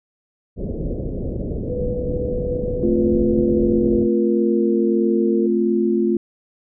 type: low-pass noise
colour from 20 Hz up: pink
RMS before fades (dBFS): -25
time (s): 0.56-4.08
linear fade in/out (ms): 50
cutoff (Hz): 550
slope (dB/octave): 48
type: tone with pitch glide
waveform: sine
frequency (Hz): 493.9 to 458.2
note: B4 to A#4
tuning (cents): 0 to -30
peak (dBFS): -23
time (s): 1.69-5.47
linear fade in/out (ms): 10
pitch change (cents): -130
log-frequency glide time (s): 3.43-5.02
type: chord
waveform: sine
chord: F major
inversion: first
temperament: equal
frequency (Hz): 220 / 261.6 / 349.2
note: A3 / C4 / F4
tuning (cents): 0 / 0 / 0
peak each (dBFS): -19 / -24 / -18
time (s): 2.83-6.17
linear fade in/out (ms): 2
effects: none